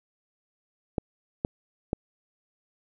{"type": "clicks", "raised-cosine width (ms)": 2, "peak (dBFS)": -12, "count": 3, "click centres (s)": [0.982, 1.449, 1.931], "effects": []}